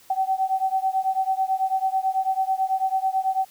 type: beating tone pair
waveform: sine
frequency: 760 / 769.1 Hz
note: F#5 / G5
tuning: +46 / -33 cents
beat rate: 9.1 Hz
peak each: -23 / -24 dBFS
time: 0.1-3.45 s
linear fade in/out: 5 ms
effects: white hiss -53 dBFS RMS until 3.5 s